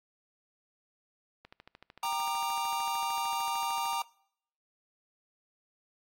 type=click train; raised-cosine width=0.3 ms; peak=-33 dBFS; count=34; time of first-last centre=1.45-3.931 s; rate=13.3 Hz
type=chord; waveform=square; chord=G minor; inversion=none; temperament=equal with one note detuned; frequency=784 / 932.3 / 1202.1 Hz; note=G5 / Bb5 / D6; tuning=0 / 0 / +40 cents; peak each=-37 / -33 / -37 dBFS; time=2.03-4.02 s; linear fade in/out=2 ms
effects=noise-tail reverb RT60 0.7 s tail -24 dB re dry + AAC 64 kbps